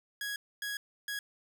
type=tone bursts at uneven times; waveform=sawtooth; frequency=1661.2 Hz; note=G#6; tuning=in tune; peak=-31 dBFS; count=3; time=0.21-0.36 / 0.62-0.77 / 1.08-1.19 s; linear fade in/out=2 ms; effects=none